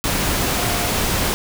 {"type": "tone in noise", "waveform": "sine", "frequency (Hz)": 703, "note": "F5", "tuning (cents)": 11, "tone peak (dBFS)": -28, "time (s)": [0.56, 0.88], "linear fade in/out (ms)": 0, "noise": "pink", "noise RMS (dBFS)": -20, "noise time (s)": [0.04, 1.34], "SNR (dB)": -11, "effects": []}